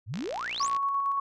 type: exponential sweep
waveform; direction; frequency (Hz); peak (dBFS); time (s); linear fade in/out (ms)
sine; up; 89.1 to 9397; -31; 0.06-0.7; 50
type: click train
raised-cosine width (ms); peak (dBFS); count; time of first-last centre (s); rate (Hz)
0.2; -23; 38; 0.14-0.765; 59.2
type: tone with tremolo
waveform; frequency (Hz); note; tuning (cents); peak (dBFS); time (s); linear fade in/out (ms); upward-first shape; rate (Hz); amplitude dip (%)
sine; 1111; C#6; +4; -24; 0.6-1.2; 5; square; 8.7; 25
effects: none